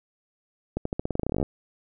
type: accelerating click train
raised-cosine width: 2 ms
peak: -13 dBFS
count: 18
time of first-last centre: 0.77-1.428 s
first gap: 84 ms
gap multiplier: 0.89
effects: none